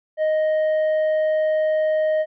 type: tone with tanh clipping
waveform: triangle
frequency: 622.3 Hz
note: D#5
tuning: in tune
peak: -18 dBFS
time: 0.17-2.26 s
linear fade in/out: 50 ms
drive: 9 dB
effects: none